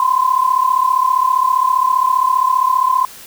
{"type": "tone pair together", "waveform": "sine", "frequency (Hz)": [1011.4, 1046.5], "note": ["B5", "C6"], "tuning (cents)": [41, 0], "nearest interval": "minor second", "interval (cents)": 59, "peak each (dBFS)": -14, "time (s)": [0, 3.05], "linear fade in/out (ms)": 2, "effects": ["white hiss -37 dBFS RMS until 3.26 s"]}